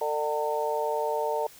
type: harmonic tone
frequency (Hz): 150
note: D3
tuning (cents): +37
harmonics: 3 / 4 / 5 / 6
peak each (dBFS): -30 / -30 / -36 / -30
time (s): 0.01-1.47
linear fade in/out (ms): 5
effects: white hiss -51 dBFS RMS until 1.59 s